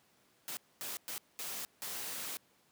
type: noise bursts at uneven times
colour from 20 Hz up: white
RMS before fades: -41 dBFS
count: 5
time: 0.48-0.57 / 0.81-0.97 / 1.08-1.18 / 1.39-1.65 / 1.82-2.37 s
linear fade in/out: 0 ms
effects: pink hiss -69 dBFS RMS until 2.71 s + high-pass 150 Hz 12 dB/octave